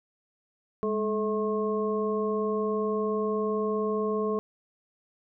harmonic tone with a mistuned harmonic, 215.7 Hz, A3, 34 cents flat, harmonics 1 / 2 / 3 / 5, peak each -31 / -27 / -37 / -34 dBFS, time 0.83-4.39 s, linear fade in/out 0 ms, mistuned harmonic 1, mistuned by -78 cents, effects none

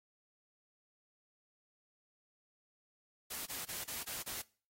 white noise bursts, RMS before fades -42 dBFS, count 6, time 3.3-4.42 s, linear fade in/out 10 ms, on 160 ms, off 32 ms, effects noise-tail reverb RT60 0.4 s tail -22 dB re dry + AAC 48 kbps

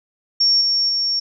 sine tone with level steps, 5500 Hz, F8, 27 cents flat, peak -12 / -15 / -17 dBFS, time 0.4-1.2 s, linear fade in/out 10 ms, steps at 0.61 / 0.89 s, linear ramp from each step 2 ms, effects none

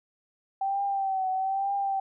sine tone with vibrato, 775 Hz, G5, 20 cents flat, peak -25 dBFS, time 0.61-2 s, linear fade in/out 5 ms, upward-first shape triangle, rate 1.1 Hz, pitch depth 58 cents each way, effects none

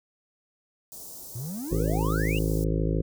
white band-stop noise, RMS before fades -42 dBFS, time 0.92-2.64 s, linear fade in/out 0 ms, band 810 to 5300 Hz, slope 24 dB/octave
triangle exponential sweep, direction up, 109.7 to 2936 Hz, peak -30 dBFS, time 1.35-2.39 s, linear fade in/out 5 ms
harmonic tone, 53.3 Hz, G#1, 46 cents sharp, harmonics 1 / 2 / 3 / 5 / 6 / 7 / 8 / 9 / 10, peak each -27 / -32 / -28 / -34 / -34 / -35 / -36 / -37 / -38 dBFS, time 1.71-3.02 s, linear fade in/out 10 ms
effects none

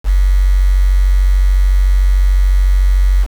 sine tone with quantisation, 46.83 Hz, F#1, 22 cents sharp, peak -7 dBFS, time 0.04-3.27 s, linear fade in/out 50 ms, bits 5, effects none

